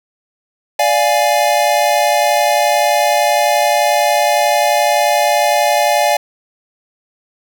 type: chord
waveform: square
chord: D diminished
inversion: none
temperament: equal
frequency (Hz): 587.3 / 698.5 / 830.6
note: D5 / F5 / Ab5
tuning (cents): 0 / 0 / 0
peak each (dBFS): -16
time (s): 0.79-6.17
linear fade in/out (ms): 5
effects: none